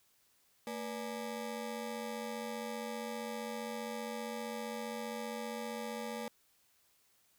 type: ring-modulated tone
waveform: 25% pulse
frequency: 355.2 Hz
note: F4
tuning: 29 cents sharp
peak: -32 dBFS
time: 0.67-6.28 s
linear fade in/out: 0 ms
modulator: 130 Hz
effects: white hiss -71 dBFS RMS until 7.38 s